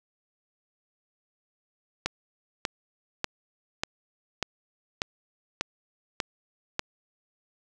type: click train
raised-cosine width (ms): 0.2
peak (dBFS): -9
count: 9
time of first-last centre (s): 2.06-6.794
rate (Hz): 1.69
effects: none